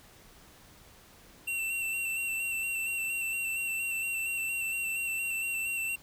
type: tone with vibrato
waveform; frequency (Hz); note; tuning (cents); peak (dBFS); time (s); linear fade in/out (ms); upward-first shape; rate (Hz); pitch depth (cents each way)
square; 2711; E7; +48; -31; 1.47-5.96; 10; square; 4.3; 22
effects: pink hiss -56 dBFS RMS until 6.02 s